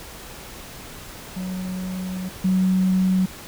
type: tone pair in turn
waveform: triangle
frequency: 185 / 186.72 Hz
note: F#3 / F#3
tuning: 0 / +16 cents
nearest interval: unison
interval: 16 cents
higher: second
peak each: -24 / -12 dBFS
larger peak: second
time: 1.36-2.29 / 2.44-3.26 s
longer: first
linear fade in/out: 10 ms
effects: tanh soft clip ceiling -14 dBFS + pink hiss -39 dBFS RMS until 3.47 s